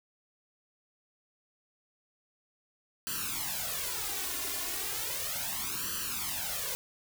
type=noise with flanger; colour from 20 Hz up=white; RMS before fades=-35 dBFS; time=3.07-6.75 s; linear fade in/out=0 ms; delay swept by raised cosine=0.67 to 2.87 ms; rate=0.35 Hz; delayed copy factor=+1; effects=none